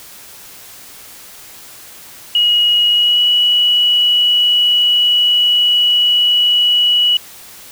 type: tone with pitch glide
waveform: sine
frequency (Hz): 2898 to 2933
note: F#7 to F#7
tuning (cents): -37 to -16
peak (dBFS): -9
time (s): 2.35-7.17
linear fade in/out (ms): 2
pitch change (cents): +21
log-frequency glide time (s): 2.92-3.28
effects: white hiss -37 dBFS RMS until 7.71 s